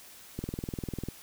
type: click train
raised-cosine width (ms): 3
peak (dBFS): -21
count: 15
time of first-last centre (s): 0.39-1.087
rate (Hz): 20.1
effects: white hiss -51 dBFS RMS until 1.22 s